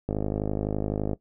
click train, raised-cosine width 2 ms, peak -14 dBFS, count 55, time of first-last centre 0.09-1.132 s, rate 51.8 Hz, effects noise-tail reverb RT60 0.1 s tail -17 dB re dry

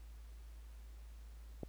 click, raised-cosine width 2 ms, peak -28 dBFS, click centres 1.633 s, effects added 55 Hz sine -50 dBFS peak until 1.68 s + pink hiss -68 dBFS RMS until 1.68 s

